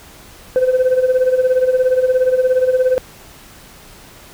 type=tone with tremolo; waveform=sine; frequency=511 Hz; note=C5; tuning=41 cents flat; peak=-6 dBFS; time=0.56-2.98 s; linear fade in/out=0 ms; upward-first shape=sine; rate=17 Hz; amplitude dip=75%; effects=tanh soft clip ceiling -8 dBFS + pink hiss -41 dBFS RMS until 4.33 s

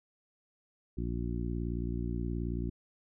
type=harmonic tone; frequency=58.7 Hz; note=A#1; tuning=13 cents sharp; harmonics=1 / 2 / 3 / 4 / 5 / 6; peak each=-35 / -38 / -40 / -41 / -42 / -43 dBFS; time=0.97-2.7 s; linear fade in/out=10 ms; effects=none

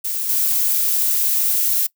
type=noise with level steps; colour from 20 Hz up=violet; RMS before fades=-23 / -18 dBFS; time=0.04-1.87 s; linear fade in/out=10 ms; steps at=0.29 s; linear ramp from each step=5 ms; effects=noise-tail reverb RT60 0.1 s tail -22 dB re dry

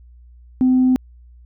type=tone; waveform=sine; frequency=256.1 Hz; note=C4; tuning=37 cents flat; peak=-10 dBFS; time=0.61-0.96 s; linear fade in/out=0 ms; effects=tanh soft clip ceiling -8 dBFS + added 60 Hz sine -42 dBFS peak until 1.45 s

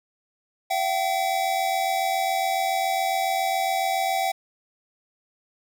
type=tone pair together; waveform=square; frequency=679 / 766.2 Hz; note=F5 / G5; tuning=-49 / -40 cents; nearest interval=major second; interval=209 cents; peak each=-28 / -24 dBFS; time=0.7-4.32 s; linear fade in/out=10 ms; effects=none

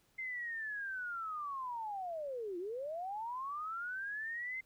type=linear two-way sweep; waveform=sine; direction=down then up; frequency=2093 to 337.7 to 2093 Hz; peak=-38 dBFS; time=0.18-4.61 s; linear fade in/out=10 ms; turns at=2.58 s; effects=pink hiss -72 dBFS RMS until 4.65 s

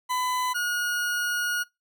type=tone pair in turn; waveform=40% pulse; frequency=1004 / 1442.8 Hz; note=B5 / F#6; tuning=+28 / -44 cents; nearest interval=tritone; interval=628 cents; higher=second; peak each=-24 dBFS; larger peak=neither; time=0.09-0.54 / 0.54-1.64 s; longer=second; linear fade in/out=20 ms; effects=noise-tail reverb RT60 0.2 s tail -23 dB re dry

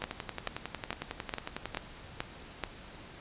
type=two click trains; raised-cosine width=0.3 ms; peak=-19 / -16 dBFS; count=20 / 7; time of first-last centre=0.02-1.747 / 0.04-2.637 s; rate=11 / 2.31 Hz; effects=pink hiss -49 dBFS RMS until 3.2 s + resampled to 8000 Hz

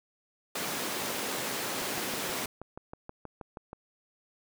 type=high-pass noise; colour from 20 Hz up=pink; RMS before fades=-34 dBFS; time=0.55-2.46 s; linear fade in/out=5 ms; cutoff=250 Hz; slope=12 dB/octave
type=click train; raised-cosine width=1 ms; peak=-27 dBFS; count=13; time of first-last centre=1.82-3.731 s; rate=6.28 Hz
effects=none

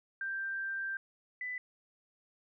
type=tone pair in turn; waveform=sine; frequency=1576 / 1995.9 Hz; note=G6 / B6; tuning=+9 / +18 cents; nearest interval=major third; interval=409 cents; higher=second; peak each=-34 / -36 dBFS; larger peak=first; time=0.21-0.97 / 1.41-1.58 s; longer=first; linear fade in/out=2 ms; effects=none

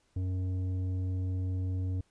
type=tone with tanh clipping; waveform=triangle; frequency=92.5 Hz; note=F#2; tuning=in tune; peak=-31 dBFS; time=0.16-2.01 s; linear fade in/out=5 ms; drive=13 dB; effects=pink hiss -71 dBFS RMS until 2.1 s + resampled to 22050 Hz

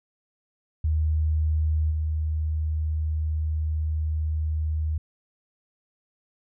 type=tone with level steps; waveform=sine; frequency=77.78 Hz; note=D#2; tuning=in tune; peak=-20 / -23 dBFS; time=0.84-4.98 s; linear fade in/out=5 ms; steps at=1.9 s; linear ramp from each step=20 ms; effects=none

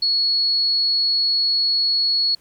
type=tone; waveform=sine; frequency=4360 Hz; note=C#8; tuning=29 cents flat; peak=-16 dBFS; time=0.02-2.35 s; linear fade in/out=5 ms; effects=pink hiss -57 dBFS RMS until 2.4 s

